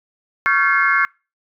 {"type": "tone cluster", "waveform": "sine", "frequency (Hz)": [1117, 1384, 1545, 1717, 2145], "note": ["C#6", "F6", "G6", "A6", "C7"], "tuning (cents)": [13, -16, -26, -43, 42], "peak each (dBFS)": -19, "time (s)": [0.46, 1.05], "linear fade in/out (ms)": 0, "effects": ["noise-tail reverb RT60 0.3 s tail -25 dB re dry", "tanh soft clip ceiling -1 dBFS"]}